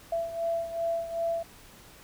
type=beating tone pair; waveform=sine; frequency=669 / 671.6 Hz; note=E5 / E5; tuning=+25 / +32 cents; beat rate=2.6 Hz; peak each=-29 / -34 dBFS; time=0.12-1.43 s; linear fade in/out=5 ms; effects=pink hiss -52 dBFS RMS until 2.03 s